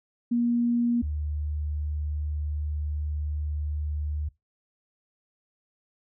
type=tone pair in turn; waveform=sine; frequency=237.9 / 74.78 Hz; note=A#3 / D2; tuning=+35 / +32 cents; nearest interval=octave + minor sixth; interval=2003 cents; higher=first; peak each=-21 / -27 dBFS; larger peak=first; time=0.31-1.02 / 1.02-4.29 s; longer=second; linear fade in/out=10 ms; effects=noise-tail reverb RT60 0.2 s tail -21 dB re dry